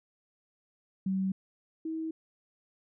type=tone pair in turn; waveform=sine; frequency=190.8 / 320.9 Hz; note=G3 / E4; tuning=-47 / -46 cents; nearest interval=major sixth; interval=901 cents; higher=second; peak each=-27 / -32 dBFS; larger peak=first; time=1.06-1.32 / 1.85-2.11 s; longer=neither; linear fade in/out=5 ms; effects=none